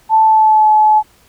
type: tone with pitch glide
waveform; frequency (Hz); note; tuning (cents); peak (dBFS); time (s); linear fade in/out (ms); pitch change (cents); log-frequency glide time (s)
sine; 880 to 857.4; A5 to A5; 0 to -45; -6; 0.09-1.03; 50; -45; 0.22-0.69
effects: pink hiss -50 dBFS RMS until 1.28 s